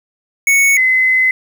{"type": "tone pair in turn", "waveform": ["square", "sine"], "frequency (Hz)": [2217, 2039], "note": ["C#7", "C7"], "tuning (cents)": [0, -45], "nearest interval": "minor second", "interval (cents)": 145, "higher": "first", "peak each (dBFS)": [-9, -9], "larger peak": "neither", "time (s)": [[0.47, 0.77], [0.77, 1.31]], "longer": "second", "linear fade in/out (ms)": 2, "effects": ["7-bit"]}